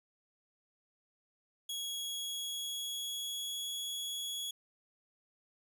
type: tone with pitch glide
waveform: sawtooth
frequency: 3327 to 3354 Hz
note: G#7 to G#7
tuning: +2 to +16 cents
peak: -34 dBFS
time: 1.69-4.51 s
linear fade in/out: 5 ms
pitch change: +14 cents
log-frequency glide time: 1.99-3.71 s
effects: none